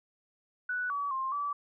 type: tone with pitch steps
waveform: sine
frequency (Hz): 1481 / 1140 / 1058 / 1153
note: F#6 / C#6 / C6 / D6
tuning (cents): +1 / +48 / +19 / -32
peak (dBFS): -30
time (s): 0.69-1.53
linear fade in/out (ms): 5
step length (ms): 210
effects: none